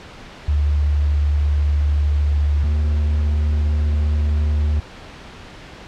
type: tone pair in turn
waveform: sine / triangle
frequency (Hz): 73.2 / 74.74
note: D2 / D2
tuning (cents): -5 / +31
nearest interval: unison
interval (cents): 36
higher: second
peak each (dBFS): -14 / -13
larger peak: second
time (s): 0.48-2.64 / 2.64-4.8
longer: neither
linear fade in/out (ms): 5
effects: pink hiss -38 dBFS RMS until 5.87 s + low-pass 4000 Hz 12 dB/octave